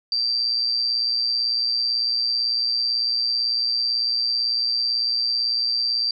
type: tone with amplitude modulation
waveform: sine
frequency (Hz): 4693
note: D8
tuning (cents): -2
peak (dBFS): -17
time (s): 0.12-6.11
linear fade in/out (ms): 2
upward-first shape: sine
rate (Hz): 118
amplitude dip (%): 55
effects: none